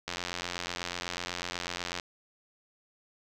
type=click train; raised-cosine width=0.2 ms; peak=-16 dBFS; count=170; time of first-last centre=0.08-1.998 s; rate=88.1 Hz; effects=none